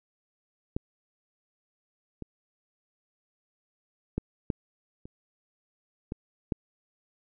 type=clicks; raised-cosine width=3 ms; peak=-16 / -24 / -15 / -14 / -30 / -20 / -14 dBFS; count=7; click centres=0.765 / 2.223 / 4.18 / 4.502 / 5.055 / 6.121 / 6.522 s; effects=none